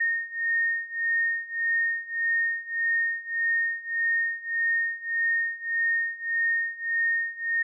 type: beating tone pair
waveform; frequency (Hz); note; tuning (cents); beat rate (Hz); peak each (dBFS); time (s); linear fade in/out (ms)
sine; 1842 / 1843.7; A#6 / A#6; -21 / -20; 1.7; -28 / -26; 0-7.63; 10
effects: none